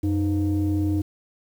sine tone pair together, 91.4 / 307.9 Hz, F#2 / D#4, -21 / -18 cents, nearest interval octave + major sixth, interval 2103 cents, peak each -21 dBFS, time 0.03-1.02 s, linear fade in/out 10 ms, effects tanh soft clip ceiling -16 dBFS + 8-bit

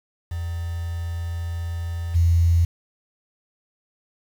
sine tone with level steps, 84.6 Hz, E2, 45 cents sharp, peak -25 / -14 dBFS, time 0.31-2.65 s, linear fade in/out 5 ms, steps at 2.14 s, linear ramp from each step 20 ms, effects 7-bit

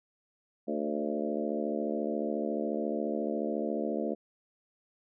harmonic tone with a mistuned harmonic, 74.2 Hz, D2, 18 cents sharp, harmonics 3 / 4 / 5 / 6 / 7 / 8 / 9, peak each -35 / -36 / -37 / -38 / -38 / -39 / -40 dBFS, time 0.67-4.15 s, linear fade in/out 20 ms, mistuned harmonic 7, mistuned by +24 cents, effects none

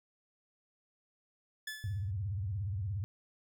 sawtooth tone with exponential decay, 1729 Hz, A6, 31 cents flat, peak -33 dBFS, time 1.67-2.11 s, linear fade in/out 5 ms, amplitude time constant 95 ms
sine tone with vibrato, 98 Hz, G2, in tune, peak -33 dBFS, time 1.84-3.04 s, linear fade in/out 0 ms, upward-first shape sine, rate 17 Hz, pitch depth 210 cents each way
effects none

